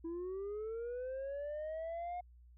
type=linear sweep; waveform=sine; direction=up; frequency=326.3 to 720 Hz; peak=-36 dBFS; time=0.04-2.21 s; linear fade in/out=10 ms; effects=tanh soft clip ceiling -38 dBFS + added 60 Hz sine -57 dBFS peak until 2.57 s